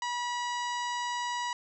harmonic tone, 970 Hz, B5, 31 cents flat, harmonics 1 / 2 / 3 / 4 / 5 / 6 / 7 / 8, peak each -32 / -38 / -42 / -44 / -46 / -48 / -49 / -50 dBFS, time 0.02-1.53 s, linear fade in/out 2 ms, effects none

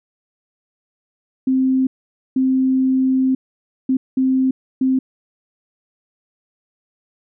sine tone bursts at uneven times, 261.6 Hz, C4, in tune, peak -13 dBFS, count 5, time 1.47-1.87 / 2.36-3.35 / 3.89-3.97 / 4.17-4.51 / 4.81-4.99 s, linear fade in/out 5 ms, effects none

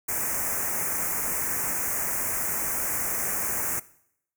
white band-stop noise, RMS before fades -28 dBFS, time 0.08-3.8 s, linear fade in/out 10 ms, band 2300 to 6100 Hz, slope 48 dB/octave, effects noise-tail reverb RT60 0.7 s tail -19 dB re dry

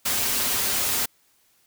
white noise with comb filter, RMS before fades -24 dBFS, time 0.05-1.06 s, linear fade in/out 10 ms, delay 6.1 ms, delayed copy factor -0.55, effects white hiss -63 dBFS RMS until 1.66 s

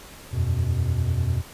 triangle chord, E suspended second, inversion none, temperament equal, 82.41 / 92.5 / 123.47 Hz, E2 / F#2 / B2, 0 / 0 / 0 cents, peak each -23 dBFS, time 0.31-1.43 s, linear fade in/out 50 ms, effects pink hiss -44 dBFS RMS until 1.53 s + resampled to 32000 Hz

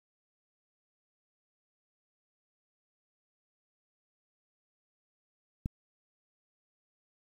click, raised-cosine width 5 ms, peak -20 dBFS, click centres 5.659 s, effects 9-bit

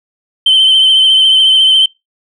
sine tone with vibrato, 3091 Hz, G7, 25 cents flat, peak -3 dBFS, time 0.46-1.86 s, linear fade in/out 5 ms, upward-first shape sine, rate 14 Hz, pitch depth 30 cents each way, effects noise-tail reverb RT60 0.2 s tail -25 dB re dry + tanh soft clip ceiling -2 dBFS

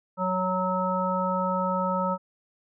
harmonic tone, 185 Hz, F#3, in tune, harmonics 1 / 3 / 5 / 7, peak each -29 / -29 / -29 / -29 dBFS, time 0.17-2.18 s, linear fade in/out 50 ms, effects none

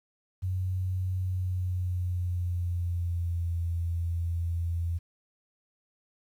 sine tone with pitch glide, 92.5 to 84.82 Hz, F#2 to E2, 0 to +50 cents, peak -27 dBFS, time 0.42-4.99 s, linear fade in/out 20 ms, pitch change -150 cents, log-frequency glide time 1.21-3.59 s, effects 10-bit

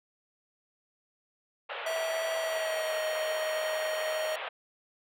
pink band-pass noise, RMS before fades -38 dBFS, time 1.69-4.49 s, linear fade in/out 10 ms, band 490 to 3400 Hz, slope 48 dB/octave
square tone with pitch glide, 650 to 625.7 Hz, E5 to D#5, -24 to +10 cents, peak -31 dBFS, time 1.86-4.36 s, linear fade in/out 5 ms, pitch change -66 cents, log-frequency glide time 2.35-3.01 s
effects none

